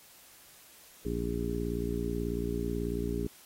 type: harmonic tone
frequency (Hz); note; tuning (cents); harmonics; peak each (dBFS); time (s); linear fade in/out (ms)
58.27; A#1; 0; 1 / 2 / 3 / 4 / 5 / 6 / 7; -36 / -40 / -38 / -38 / -38 / -41 / -36; 1.05-3.27; 5
effects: white hiss -56 dBFS RMS until 3.45 s + AAC 48 kbps